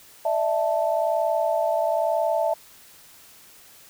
sine chord, D suspended second, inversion none, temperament equal with one note detuned, 598.3 / 659.3 / 880 Hz, D5 / E5 / A5, +32 / 0 / 0 cents, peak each -26 / -22 / -27 dBFS, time 0.25-2.54 s, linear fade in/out 5 ms, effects white hiss -50 dBFS RMS until 3.89 s

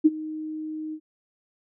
sine tone with ADSR envelope, 311.1 Hz, D#4, in tune, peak -10 dBFS, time 0.04-1 s, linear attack 19 ms, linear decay 34 ms, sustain -20 dB, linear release 67 ms, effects none

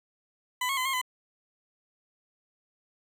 20% pulse tone with pitch steps, 1001 / 1091 / 1020 / 1074 / 1012 Hz, B5 / C#6 / C6 / C6 / B5, +23 / -28 / -44 / +45 / +42 cents, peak -22 dBFS, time 0.61-1.015 s, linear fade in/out 5 ms, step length 81 ms, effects none

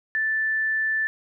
sine tone, 1760 Hz, A6, in tune, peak -21 dBFS, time 0.15-1.07 s, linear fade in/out 0 ms, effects none

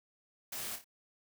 white noise with echo, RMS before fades -41 dBFS, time 0.52-0.76 s, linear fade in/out 5 ms, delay 28 ms, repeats 3, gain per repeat -7 dB, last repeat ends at 0.844 s, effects none

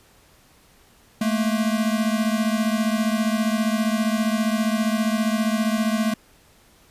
square beating tone pair, 215.3 / 230.3 Hz, A3 / A#3, -37 / -21 cents, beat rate 15 Hz, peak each -22 / -25 dBFS, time 1.21-6.14 s, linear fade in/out 5 ms, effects pink hiss -55 dBFS RMS until 6.9 s + resampled to 32000 Hz

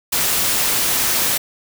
white noise, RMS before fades -18 dBFS, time 0.12-1.38 s, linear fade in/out 10 ms, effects none

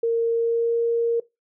sine tone with pitch glide, 461.4 to 465.7 Hz, A#4 to A#4, -18 to -2 cents, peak -18 dBFS, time 0.03-1.2 s, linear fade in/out 5 ms, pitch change +16 cents, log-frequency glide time 0.32-0.76 s, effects noise-tail reverb RT60 0.2 s tail -20 dB re dry

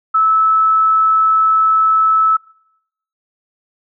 sine tone, 1305 Hz, E6, 18 cents flat, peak -9 dBFS, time 0.14-2.37 s, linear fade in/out 10 ms, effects noise-tail reverb RT60 0.8 s tail -25 dB re dry

